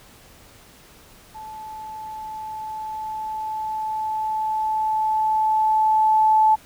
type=tone with level ramp; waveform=sine; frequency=869 Hz; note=A5; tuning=22 cents flat; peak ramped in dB=-34 to -12 dBFS; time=1.34-6.56 s; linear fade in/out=20 ms; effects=pink hiss -49 dBFS RMS until 6.65 s